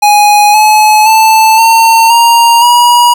square tone with pitch steps, 830.6 / 855.4 / 881 / 907.3 / 934.5 / 962.4 Hz, G#5 / A5 / A5 / A#5 / A#5 / B5, 0 / -49 / +2 / -47 / +4 / -45 cents, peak -3 dBFS, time 0.02-3.14 s, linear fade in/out 10 ms, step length 520 ms, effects none

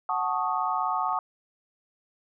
sine chord, D# half-diminished seventh, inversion first, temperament equal, 740 / 880 / 1108.7 / 1244.5 Hz, F#5 / A5 / C#6 / D#6, 0 / 0 / 0 / 0 cents, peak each -30 dBFS, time 0.09-1.19 s, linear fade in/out 2 ms
clicks, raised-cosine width 0.5 ms, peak -37 dBFS, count 2, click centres 1.091 / 1.128 s
effects none

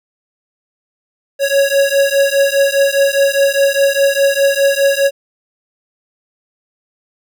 square beating tone pair, 552 / 556.9 Hz, C#5 / C#5, -7 / +8 cents, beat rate 4.9 Hz, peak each -14 dBFS, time 1.39-5.11 s, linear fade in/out 50 ms, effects none

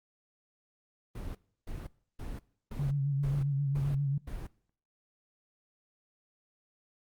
brown noise bursts, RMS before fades -39 dBFS, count 7, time 1.15-4.47 s, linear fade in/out 5 ms, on 200 ms, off 320 ms
sine tone with vibrato, 140 Hz, C#3, 18 cents sharp, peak -27 dBFS, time 2.79-4.18 s, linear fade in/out 5 ms, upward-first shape sine, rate 7.5 Hz, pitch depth 48 cents each way
effects noise-tail reverb RT60 0.6 s tail -22 dB re dry + Opus 32 kbps

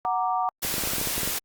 sine chord, Gb augmented, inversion none, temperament equal, 740 / 932.3 / 1174.7 Hz, Gb5 / Bb5 / D6, 0 / 0 / 0 cents, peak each -25 / -28 / -28 dBFS, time 0.05-0.49 s, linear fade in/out 0 ms
white noise, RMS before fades -28 dBFS, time 0.62-1.39 s, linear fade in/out 10 ms
clicks, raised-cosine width 2 ms, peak -19 dBFS, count 12, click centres 0.649 / 0.741 / 0.782 / 0.837 / 0.874 / 0.935 / 0.983 / 1.014 / 1.073 / 1.18 / 1.233 / 1.276 s
effects Opus 48 kbps

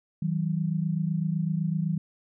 sine tone pair together, 160.5 / 188.4 Hz, E3 / F#3, -46 / +32 cents, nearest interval minor third, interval 278 cents, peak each -26 / -29 dBFS, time 0.22-1.98 s, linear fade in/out 5 ms, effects none

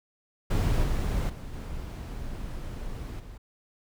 brown noise with level steps, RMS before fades -24 / -27 / -38 / -36 / -43 dBFS, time 0.5-3.38 s, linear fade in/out 10 ms, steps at 0.83 / 1.29 / 1.53 / 3.19 s, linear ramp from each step 10 ms, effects none

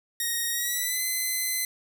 5% pulse tone with pitch glide, 1870 to 2039 Hz, A#6 to C7, +5 to -45 cents, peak -16 dBFS, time 0.2-1.65 s, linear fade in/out 2 ms, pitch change +150 cents, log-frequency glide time 0.51-1.02 s, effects none

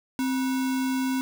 sine tone with sample-and-hold, 261.6 Hz, C4, in tune, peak -23 dBFS, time 0.19-1.21 s, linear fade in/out 0 ms, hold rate 1225 Hz, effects none

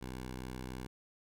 10% pulse tone with vibrato, 63.4 Hz, B1, 46 cents sharp, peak -33 dBFS, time 0.01-0.87 s, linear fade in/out 10 ms, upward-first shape sine, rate 19 Hz, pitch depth 17 cents each way, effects none

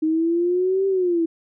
sine exponential two-way sweep, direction up then down, 311.1 to 392 to 324.5 Hz, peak -17 dBFS, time 0.02-1.26 s, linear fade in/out 10 ms, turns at 0.87 s, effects none

